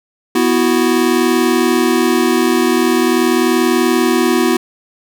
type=chord; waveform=square; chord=B suspended fourth; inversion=none; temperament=equal; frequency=246.9 / 329.6 / 370 Hz; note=B3 / E4 / F#4; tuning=0 / 0 / 0 cents; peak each=-16 dBFS; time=0.35-4.57 s; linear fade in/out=5 ms; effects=none